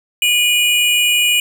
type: tone pair together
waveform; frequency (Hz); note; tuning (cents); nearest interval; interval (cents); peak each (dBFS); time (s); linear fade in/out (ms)
square; 2453 / 2917; D#7 / F#7; -25 / -25; minor third; 300; -15; 0.22-1.4; 2
effects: none